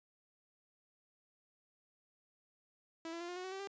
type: tone with pitch steps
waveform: sawtooth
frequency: 328 / 337 / 346.3 / 355.8 / 365.6 / 375.7 / 386 / 396.6 Hz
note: E4 / E4 / F4 / F4 / F#4 / F#4 / G4 / G4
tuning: -9 / +38 / -15 / +32 / -21 / +26 / -27 / +20 cents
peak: -38 dBFS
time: 3.05-3.674 s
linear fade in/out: 2 ms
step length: 78 ms
effects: resampled to 16000 Hz